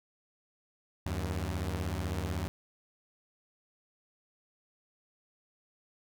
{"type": "beating tone pair", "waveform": "sawtooth", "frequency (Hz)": [77.78, 93.78], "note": ["D#2", "F#2"], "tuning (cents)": [0, 24], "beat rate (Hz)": 16, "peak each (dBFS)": -31, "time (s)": [1.06, 2.48], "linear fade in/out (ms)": 0, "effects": []}